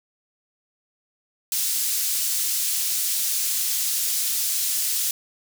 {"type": "high-pass noise", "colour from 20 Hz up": "pink", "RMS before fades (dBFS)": -24, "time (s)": [1.52, 5.11], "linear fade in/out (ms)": 2, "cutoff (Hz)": 5900, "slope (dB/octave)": 12, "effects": []}